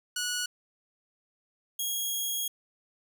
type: tone pair in turn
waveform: 10% pulse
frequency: 1465 / 3289 Hz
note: F#6 / G#7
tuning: -18 / -18 cents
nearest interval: octave + major second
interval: 1400 cents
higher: second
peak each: -21 dBFS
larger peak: neither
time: 0.16-0.46 / 1.79-2.48 s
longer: second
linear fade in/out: 5 ms
effects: none